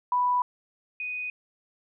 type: tone pair in turn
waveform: sine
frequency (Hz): 987.8 / 2489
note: B5 / D#7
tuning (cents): 0 / 0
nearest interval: octave + major third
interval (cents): 1600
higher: second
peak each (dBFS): -21 / -30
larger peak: first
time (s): 0.12-0.42 / 1-1.3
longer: neither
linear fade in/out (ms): 2
effects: none